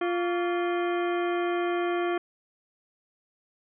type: harmonic tone with a mistuned harmonic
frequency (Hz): 349.2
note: F4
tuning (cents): 0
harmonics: 1 / 2 / 3 / 4 / 5 / 6 / 7 / 9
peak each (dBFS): -26 / -32 / -36 / -38 / -40 / -42 / -43 / -45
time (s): 0.01-2.18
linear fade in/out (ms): 5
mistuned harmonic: 3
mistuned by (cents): +140
effects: none